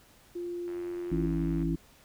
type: tone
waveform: sine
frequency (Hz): 349.2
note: F4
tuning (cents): 0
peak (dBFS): -33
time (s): 0.35-1.27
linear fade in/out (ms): 10
type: click train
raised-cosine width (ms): 0.5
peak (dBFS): -36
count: 86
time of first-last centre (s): 0.68-1.628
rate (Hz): 89.7
type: harmonic tone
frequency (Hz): 55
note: A1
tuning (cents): 0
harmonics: 1 / 3 / 5 / 6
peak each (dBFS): -34 / -30 / -33 / -33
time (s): 1.11-1.76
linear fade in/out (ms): 10
effects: pink hiss -59 dBFS RMS until 2.04 s